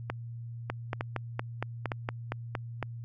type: two click trains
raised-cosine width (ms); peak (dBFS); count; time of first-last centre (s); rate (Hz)
0.5; -16 / -16; 4 / 9; 0.1-2.827 / 0.7-2.552; 1.1 / 4.32
effects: added 117 Hz sine -38 dBFS peak until 3.04 s